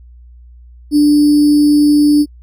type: tone with sample-and-hold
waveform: sine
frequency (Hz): 294.8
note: D4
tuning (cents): +7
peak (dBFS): -6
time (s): 0.91-2.26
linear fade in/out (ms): 50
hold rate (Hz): 4900
effects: added 60 Hz sine -36 dBFS peak until 2.42 s + AAC 64 kbps